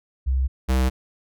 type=tone pair in turn; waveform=sine / square; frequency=65.41 / 64.58 Hz; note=C2 / C2; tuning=0 / -22 cents; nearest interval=unison; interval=22 cents; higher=first; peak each=-18 dBFS; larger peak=neither; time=0.26-0.48 / 0.68-0.9 s; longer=neither; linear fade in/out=20 ms; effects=none